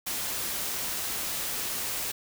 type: noise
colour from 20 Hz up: white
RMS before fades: -32 dBFS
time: 0.06-2.12 s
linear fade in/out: 10 ms
effects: none